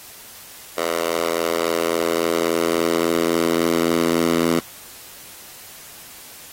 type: tone with high-pass filter sweep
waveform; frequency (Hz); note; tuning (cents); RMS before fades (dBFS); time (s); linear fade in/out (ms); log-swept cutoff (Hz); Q
10% pulse; 83.6; E2; +25; -20; 0.77-4.6; 10; 570 to 250; 1.5
effects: white hiss -41 dBFS RMS until 6.52 s + AAC 48 kbps